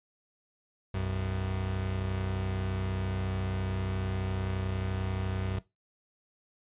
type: tone pair together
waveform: 35% pulse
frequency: 63.16 / 94.6 Hz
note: B1 / F#2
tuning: +39 / +39 cents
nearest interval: perfect fifth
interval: 700 cents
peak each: -36 / -29 dBFS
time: 0.94-5.59 s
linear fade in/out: 5 ms
effects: noise-tail reverb RT60 0.2 s tail -18 dB re dry + resampled to 8000 Hz